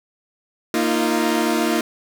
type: chord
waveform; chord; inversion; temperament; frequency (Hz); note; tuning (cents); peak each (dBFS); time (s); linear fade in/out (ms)
sawtooth; Bb suspended fourth; none; equal with one note detuned; 233.1 / 311.1 / 345.4; Bb3 / Eb4 / F4; 0 / 0 / -19; -18; 0.74-1.81; 2
effects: none